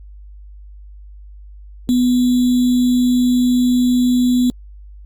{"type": "tone with sample-and-hold", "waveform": "sine", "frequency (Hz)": 247.9, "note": "B3", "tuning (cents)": 7, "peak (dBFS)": -11, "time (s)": [1.89, 4.5], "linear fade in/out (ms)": 0, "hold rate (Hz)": 3675, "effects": ["added 50 Hz sine -35 dBFS peak until 5.05 s", "Opus 48 kbps"]}